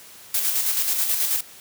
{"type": "noise with tremolo", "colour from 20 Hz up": "blue", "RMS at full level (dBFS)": -21, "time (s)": [0.34, 1.41], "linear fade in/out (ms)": 5, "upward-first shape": "square", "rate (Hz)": 9.3, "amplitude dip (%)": 40, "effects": ["white hiss -45 dBFS RMS until 1.6 s", "high-pass 60 Hz 12 dB/octave"]}